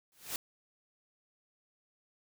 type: noise with exponential growth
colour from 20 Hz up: white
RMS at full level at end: -33 dBFS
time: 0.12-0.36 s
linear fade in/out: 1 ms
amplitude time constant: 52 ms
effects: none